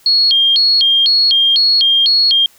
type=tone with vibrato; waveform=sine; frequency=3729 Hz; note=A#7; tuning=in tune; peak=-8 dBFS; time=0.06-2.46 s; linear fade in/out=2 ms; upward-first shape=square; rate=2 Hz; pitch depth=260 cents each way; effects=white hiss -48 dBFS RMS until 2.58 s